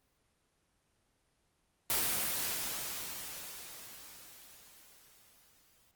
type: noise with exponential decay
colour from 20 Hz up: white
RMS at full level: -30 dBFS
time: 1.9-5.91 s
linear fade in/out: 1 ms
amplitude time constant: 870 ms
effects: pink hiss -75 dBFS RMS until 5.95 s + Opus 24 kbps